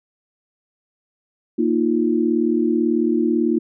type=chord; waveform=sine; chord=Bb suspended fourth; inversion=none; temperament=equal; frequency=233.1 / 311.1 / 349.2 Hz; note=Bb3 / Eb4 / F4; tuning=0 / 0 / 0 cents; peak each=-20 dBFS; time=1.58-3.59 s; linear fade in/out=10 ms; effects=none